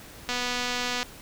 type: click train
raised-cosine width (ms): 0.2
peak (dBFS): -12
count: 183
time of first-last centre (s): 0.29-1.03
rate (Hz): 246
effects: pink hiss -46 dBFS RMS until 1.21 s